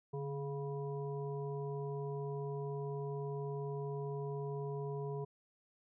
harmonic tone with a mistuned harmonic, 139.7 Hz, C#3, 14 cents sharp, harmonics 1 / 3 / 5 / 7, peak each -40 / -41 / -52 / -50 dBFS, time 0.13-5.25 s, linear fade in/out 10 ms, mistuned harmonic 1, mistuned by +44 cents, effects none

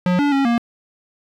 square tone with pitch steps, 179.9 / 287.6 / 274.5 / 235.5 Hz, F#3 / D4 / C#4 / A#3, -48 / -36 / -17 / +18 cents, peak -15 dBFS, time 0.06-0.58 s, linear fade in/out 2 ms, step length 130 ms, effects low-pass 3000 Hz 12 dB/octave + 8-bit

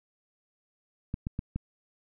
clicks, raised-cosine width 5 ms, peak -19 dBFS, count 4, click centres 1.141 / 1.269 / 1.391 / 1.56 s, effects none

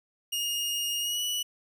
sawtooth tone with pitch glide, 2851 to 2948 Hz, F7 to F#7, +35 to -7 cents, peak -25 dBFS, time 0.32-1.43 s, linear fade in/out 10 ms, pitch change +58 cents, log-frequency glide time 1-1.22 s, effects none

